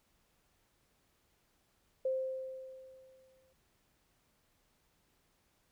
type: tone with exponential decay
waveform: sine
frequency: 523.3 Hz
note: C5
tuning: in tune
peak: -29 dBFS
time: 2.05-3.53 s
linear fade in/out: 5 ms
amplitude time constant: 320 ms
effects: pink hiss -74 dBFS RMS until 5.71 s